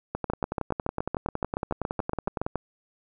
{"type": "two click trains", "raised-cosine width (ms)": 1, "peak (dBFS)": [-13, -14], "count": [17, 26], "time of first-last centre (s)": [[0.3, 2.557], [0.15, 2.465]], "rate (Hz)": [7.09, 10.8], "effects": []}